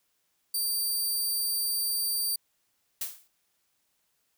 10% pulse tone, 4654 Hz, D8, 17 cents flat, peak -20 dBFS, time 0.54-2.36 s, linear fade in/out 5 ms
blue noise with exponential decay, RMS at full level -29 dBFS, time 3.01-3.28 s, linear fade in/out 5 ms, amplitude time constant 58 ms
effects white hiss -74 dBFS RMS until 4.37 s

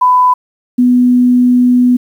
sine tone pair in turn, 1000 / 247.5 Hz, B5 / B3, +21 / +4 cents, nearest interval 2 octaves, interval 2417 cents, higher first, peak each -5 dBFS, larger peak neither, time 0.01-0.34 / 0.78-1.97 s, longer second, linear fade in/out 10 ms, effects 7-bit

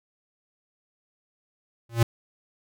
square tone with exponential growth, 116.3 Hz, A#2, 4 cents flat, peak -14 dBFS, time 1.89-2.03 s, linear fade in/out 5 ms, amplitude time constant 29 ms, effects none

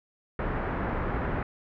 pink low-pass noise, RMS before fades -30 dBFS, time 0.39-1.43 s, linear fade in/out 2 ms, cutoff 1800 Hz, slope 24 dB/octave, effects none

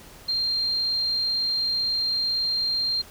sine tone, 4186 Hz, C8, in tune, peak -22 dBFS, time 0.28-3.02 s, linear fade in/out 10 ms, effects pink hiss -47 dBFS RMS until 3.1 s

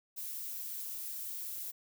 violet noise, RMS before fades -41 dBFS, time 0.16-1.72 s, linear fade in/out 20 ms, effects none

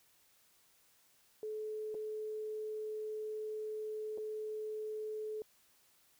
sine tone with dropouts, 430.6 Hz, A4, 37 cents flat, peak -38 dBFS, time 1.43-5.42 s, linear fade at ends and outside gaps 1 ms, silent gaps 1.944-1.949 / 4.176-4.182 s, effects white hiss -69 dBFS RMS until 6.19 s

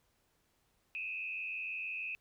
sine tone with frequency modulation, 2558 Hz, D#7, 47 cents sharp, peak -37 dBFS, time 0.95-2.15 s, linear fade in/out 0 ms, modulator 86.2 Hz, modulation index 1.2, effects pink hiss -75 dBFS RMS until 2.2 s

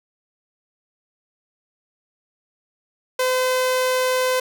sawtooth tone, 511 Hz, C5, 41 cents flat, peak -14 dBFS, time 3.19-4.4 s, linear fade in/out 5 ms, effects none

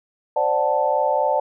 sine chord, D dominant seventh, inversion third, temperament equal, 523.3 / 587.3 / 740 / 880 Hz, C5 / D5 / F#5 / A5, 0 / 0 / 0 / 0 cents, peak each -24 / -21 / -25 / -21 dBFS, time 0.36-1.4 s, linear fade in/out 5 ms, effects none

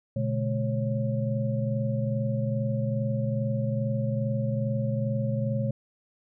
sine tone cluster, 120.4 / 142.8 / 213.1 / 548 Hz, B2 / D3 / G#3 / C#5, -44 / -48 / +45 / -20 cents, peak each -27 / -33 / -31 / -33 dBFS, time 0.16-5.71 s, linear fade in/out 5 ms, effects none

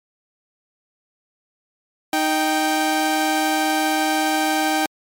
sawtooth tone pair together, 310.4 / 782.2 Hz, D#4 / G5, -4 / -4 cents, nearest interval octave + major third, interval 1600 cents, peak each -17 / -16 dBFS, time 2.13-4.86 s, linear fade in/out 2 ms, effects MP3 64 kbps

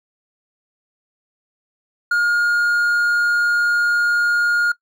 triangle tone, 1423 Hz, F6, 32 cents sharp, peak -12 dBFS, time 2.11-4.72 s, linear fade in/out 5 ms, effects noise-tail reverb RT60 0.1 s tail -21 dB re dry

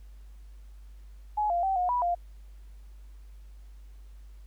sine tone with pitch steps, 843 / 694 / 771 / 720 / 981 / 698 Hz, G#5 / F5 / G5 / F#5 / B5 / F5, +26 / -11 / -29 / -47 / -12 / -1 cents, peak -24 dBFS, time 1.37-2.15 s, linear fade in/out 10 ms, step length 130 ms, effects added 50 Hz sine -45 dBFS peak until 4.46 s + pink hiss -67 dBFS RMS until 4.46 s

